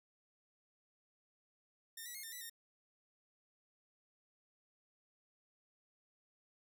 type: tone with pitch steps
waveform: 5% pulse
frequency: 1822 / 1949 / 2146 / 1810 / 1966 / 1837 Hz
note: A#6 / B6 / C7 / A6 / B6 / A#6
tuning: -40 / -23 / +43 / +48 / -8 / -26 cents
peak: -36 dBFS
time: 1.97-2.498 s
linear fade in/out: 5 ms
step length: 88 ms
effects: none

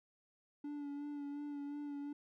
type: tone with vibrato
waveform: triangle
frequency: 288.5 Hz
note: D4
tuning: 31 cents flat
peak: -39 dBFS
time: 0.64-2.13 s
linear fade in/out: 5 ms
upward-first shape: sine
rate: 2.8 Hz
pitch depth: 26 cents each way
effects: none

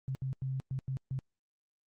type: tone bursts at uneven times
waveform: sine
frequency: 132.4 Hz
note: C3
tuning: 21 cents sharp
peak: -32 dBFS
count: 6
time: 0.08-0.15 / 0.22-0.33 / 0.42-0.6 / 0.71-0.79 / 0.88-0.97 / 1.11-1.19 s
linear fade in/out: 0 ms
effects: Opus 32 kbps

